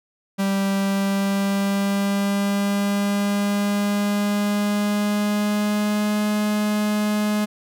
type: tone with pitch glide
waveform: 45% pulse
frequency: 196 to 210.1 Hz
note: G3 to G#3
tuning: 0 to +20 cents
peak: -19 dBFS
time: 0.38-7.46 s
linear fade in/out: 20 ms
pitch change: +120 cents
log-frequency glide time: 0.75-6.26 s
effects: none